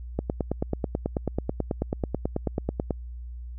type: click train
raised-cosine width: 2 ms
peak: -12 dBFS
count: 26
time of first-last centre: 0.19-2.907 s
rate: 9.2 Hz
effects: added 60 Hz sine -35 dBFS peak until 3.58 s